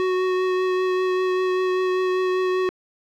square tone with vibrato, 370 Hz, F#4, in tune, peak -20 dBFS, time 0-2.69 s, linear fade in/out 0 ms, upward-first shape triangle, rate 5.1 Hz, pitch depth 14 cents each way, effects low-pass 3000 Hz 12 dB/octave + 9-bit

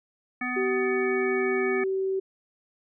harmonic tone, 249.7 Hz, B3, 19 cents sharp, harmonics 1 / 3 / 5 / 7 / 9, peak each -32 / -37 / -36 / -33 / -32 dBFS, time 0.41-1.84 s, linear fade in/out 5 ms
sine tone, 383.2 Hz, G4, 39 cents flat, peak -24 dBFS, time 0.56-2.2 s, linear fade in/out 10 ms
effects none

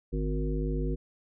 harmonic tone with a mistuned harmonic, 51.91 Hz, G#1, in tune, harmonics 1 / 3 / 5 / 7 / 9, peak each -29 / -34 / -36 / -37 / -39 dBFS, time 0.12-0.96 s, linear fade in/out 20 ms, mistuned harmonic 3, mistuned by -22 cents, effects none

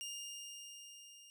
20% pulse tone with level ramp, 2820 Hz, F7, 16 cents sharp, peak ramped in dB -37 to -52 dBFS, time 0.01-1.3 s, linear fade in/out 0 ms, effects none

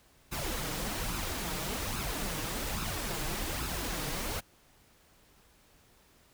pink noise with flanger, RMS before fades -35 dBFS, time 0.31-4.41 s, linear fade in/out 20 ms, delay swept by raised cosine 0.76 to 6.56 ms, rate 1.2 Hz, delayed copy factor +0.55, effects pink hiss -63 dBFS RMS until 6.33 s

